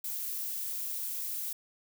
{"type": "noise", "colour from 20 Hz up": "violet", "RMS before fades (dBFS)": -36, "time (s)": [0.04, 1.53], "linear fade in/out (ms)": 5, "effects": []}